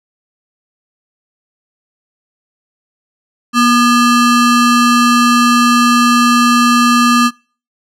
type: ring-modulated tone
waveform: square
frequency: 725 Hz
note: F#5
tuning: 35 cents flat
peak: -5 dBFS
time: 3.53-7.31 s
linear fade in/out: 50 ms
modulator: 485 Hz
effects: noise-tail reverb RT60 0.4 s tail -25 dB re dry + low-pass 10000 Hz 12 dB/octave